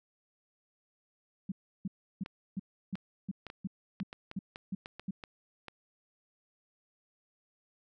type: tone bursts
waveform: sine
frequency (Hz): 191.7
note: G3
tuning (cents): -38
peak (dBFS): -32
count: 11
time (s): 1.49-5.109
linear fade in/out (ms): 5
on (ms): 29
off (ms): 330
type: clicks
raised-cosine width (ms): 0.3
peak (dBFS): -27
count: 12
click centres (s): 2.261 / 2.955 / 3.467 / 3.501 / 4.001 / 4.129 / 4.314 / 4.559 / 4.859 / 4.996 / 5.238 / 5.683
effects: none